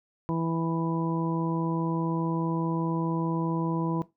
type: harmonic tone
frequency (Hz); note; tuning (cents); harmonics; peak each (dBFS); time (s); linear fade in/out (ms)
164.81; E3; 0; 1 / 2 / 3 / 4 / 5 / 6; -28 / -30 / -37 / -41 / -43 / -35; 0.29-4.02; 0
effects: noise-tail reverb RT60 0.2 s tail -17 dB re dry